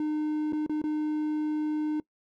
triangle tone with dropouts, 304.6 Hz, D#4, 37 cents flat, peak -24 dBFS, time 0-2 s, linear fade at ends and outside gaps 2 ms, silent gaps 0.524-0.531 / 0.664-0.695 / 0.817-0.839 s, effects noise-tail reverb RT60 0.1 s tail -22 dB re dry

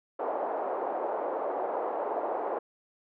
white band-pass noise, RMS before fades -32 dBFS, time 0.19-2.59 s, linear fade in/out 5 ms, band 410 to 820 Hz, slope 24 dB/octave, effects none

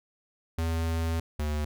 square tone pair in turn, 82.1 / 75.03 Hz, E2 / D2, -6 / +38 cents, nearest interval major second, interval 156 cents, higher first, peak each -27 / -28 dBFS, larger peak first, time 0.58-1.2 / 1.39-1.65 s, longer first, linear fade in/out 5 ms, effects none

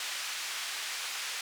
pink band-pass noise, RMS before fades -37 dBFS, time 0-1.41 s, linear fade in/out 2 ms, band 1700 to 7800 Hz, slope 12 dB/octave, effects none

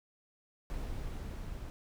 brown noise with level ramp, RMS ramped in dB -38 to -42 dBFS, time 0.7-1.7 s, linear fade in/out 0 ms, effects none

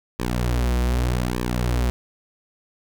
sawtooth tone with flanger, 60.9 Hz, B1, 24 cents flat, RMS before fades -22 dBFS, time 0.19-1.9 s, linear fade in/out 0 ms, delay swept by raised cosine 1.4 to 7.3 ms, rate 0.83 Hz, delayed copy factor -0.9, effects none

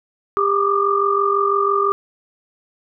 sine tone cluster, 400.4 / 1170 / 1216 Hz, G4 / D6 / D#6, +37 / -7 / -40 cents, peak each -19 dBFS, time 0.37-1.92 s, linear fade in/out 0 ms, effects none

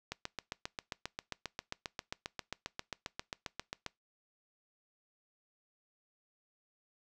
click train, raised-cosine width 0.2 ms, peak -20 dBFS, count 29, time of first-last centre 0.12-3.863 s, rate 7.48 Hz, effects noise-tail reverb RT60 0.2 s tail -23 dB re dry

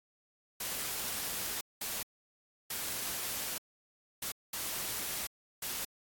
white noise bursts at uneven times, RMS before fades -37 dBFS, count 6, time 0.6-1.61 / 1.81-2.03 / 2.7-3.58 / 4.22-4.32 / 4.53-5.27 / 5.62-5.85 s, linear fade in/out 5 ms, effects AAC 64 kbps

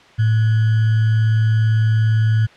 sine tone with sample-and-hold, 110.3 Hz, A2, 5 cents sharp, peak -12 dBFS, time 0.18-2.47 s, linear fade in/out 20 ms, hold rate 1575 Hz, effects white hiss -46 dBFS RMS until 2.56 s + low-pass 3000 Hz 12 dB/octave

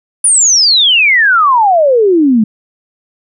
sine exponential sweep, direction down, 9900 to 207.6 Hz, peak -5 dBFS, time 0.24-2.44 s, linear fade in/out 5 ms, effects none

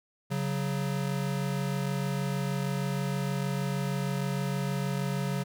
square tone pair together, 138.59 / 185 Hz, C#3 / F#3, 0 / 0 cents, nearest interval perfect fourth, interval 500 cents, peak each -31 / -33 dBFS, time 0.3-5.44 s, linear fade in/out 20 ms, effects none

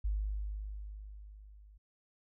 sine tone with level ramp, 51.3 Hz, G#1, 21 cents flat, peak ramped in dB -29 to -55 dBFS, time 0.04-1.78 s, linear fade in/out 10 ms, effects none

